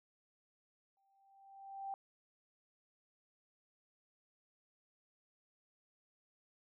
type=tone with exponential growth; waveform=sine; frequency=784 Hz; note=G5; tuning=in tune; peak=-38 dBFS; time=0.97-1.94 s; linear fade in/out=1 ms; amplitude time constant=210 ms; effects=none